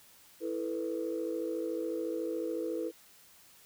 sine chord, E suspended fourth, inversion none, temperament equal, 329.6 / 440 / 493.9 Hz, E4 / A4 / B4, 0 / 0 / 0 cents, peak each -35 / -37 / -36 dBFS, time 0.4-2.92 s, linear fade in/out 50 ms, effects tanh soft clip ceiling -24 dBFS + white hiss -59 dBFS RMS until 3.65 s

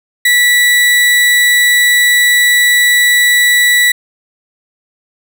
35% pulse tone, 1955 Hz, B6, 18 cents flat, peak -5 dBFS, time 0.25-3.92 s, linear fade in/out 5 ms, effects none

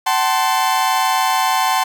40% pulse chord, F# diminished, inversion none, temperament equal with one note detuned, 759 / 880 / 1046.5 Hz, F#5 / A5 / C6, +44 / 0 / 0 cents, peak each -18 dBFS, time 0.06-1.84 s, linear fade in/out 10 ms, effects none

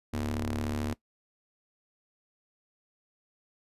sawtooth ring-modulated tone, 73.5 Hz, D2, 2 cents sharp, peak -23 dBFS, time 0.13-0.94 s, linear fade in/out 10 ms, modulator 165 Hz, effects noise-tail reverb RT60 0.1 s tail -19 dB re dry + resampled to 32000 Hz

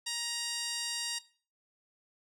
15% pulse tone with band-pass filter, 940 Hz, A#5, 14 cents sharp, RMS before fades -36 dBFS, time 0.06-1.19 s, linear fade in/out 10 ms, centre 6100 Hz, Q 3.8, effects noise-tail reverb RT60 0.4 s tail -18 dB re dry

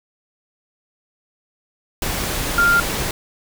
sine tone in noise, 1396.9 Hz, F6, in tune, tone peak -12 dBFS, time 2.58-2.8 s, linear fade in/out 2 ms, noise pink, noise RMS -23 dBFS, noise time 2.02-3.11 s, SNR +8 dB, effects none

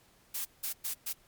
blue noise bursts at uneven times, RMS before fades -35 dBFS, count 4, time 0.34-0.45 / 0.63-0.73 / 0.84-0.94 / 1.06-1.13 s, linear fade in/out 10 ms, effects pink hiss -64 dBFS RMS until 1.27 s + MP3 96 kbps

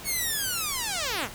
5% pulse linear sweep, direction down, 2244 to 172.9 Hz, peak -16 dBFS, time 0.04-1.29 s, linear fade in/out 50 ms, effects pink hiss -42 dBFS RMS until 1.34 s

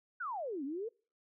sine exponential two-way sweep, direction down then up, 1556 to 261.6 to 478.4 Hz, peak -36 dBFS, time 0.2-0.89 s, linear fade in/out 10 ms, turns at 0.64 s, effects noise-tail reverb RT60 0.4 s tail -26 dB re dry

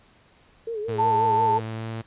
sine tone with vibrato, 439.3 Hz, A4, 3 cents flat, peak -27 dBFS, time 0.67-1.6 s, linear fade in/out 5 ms, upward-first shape sine, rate 5.6 Hz, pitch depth 100 cents each way
sawtooth tone with pitch glide, 110.7 to 112.96 Hz, A2 to A2, +11 to +46 cents, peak -26 dBFS, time 0.88-2.02 s, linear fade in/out 10 ms, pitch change +35 cents, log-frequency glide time 1.62-1.89 s
sine tone, 888 Hz, A5, 16 cents sharp, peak -18 dBFS, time 0.98-1.59 s, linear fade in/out 20 ms
effects pink hiss -57 dBFS RMS until 2.06 s + resampled to 8000 Hz

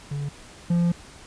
triangle tone pair in turn, 143.1 / 172.44 Hz, D3 / F3, -45 / -22 cents, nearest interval minor third, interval 323 cents, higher second, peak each -24 / -16 dBFS, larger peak second, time 0.11-0.29 / 0.7-0.92 s, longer second, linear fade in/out 5 ms, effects pink hiss -46 dBFS RMS until 1.26 s + resampled to 22050 Hz

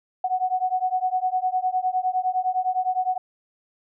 sine beating tone pair, 736 / 745.8 Hz, F#5 / F#5, -9 / +14 cents, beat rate 9.8 Hz, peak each -24 dBFS, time 0.24-3.18 s, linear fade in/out 5 ms, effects none

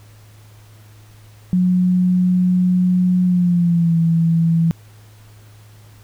sine tone with pitch glide, 181.5 to 165.48 Hz, F#3 to E3, -33 to +7 cents, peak -12 dBFS, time 1.53-4.71 s, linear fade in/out 0 ms, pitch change -160 cents, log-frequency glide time 3.24-3.97 s, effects added 106 Hz sine -42 dBFS peak until 6.03 s + pink hiss -51 dBFS RMS until 6.03 s

